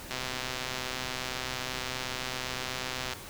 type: click train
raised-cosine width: 0.2 ms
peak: -16 dBFS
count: 388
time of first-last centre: 0.11-3.133 s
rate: 128 Hz
effects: pink hiss -44 dBFS RMS until 3.29 s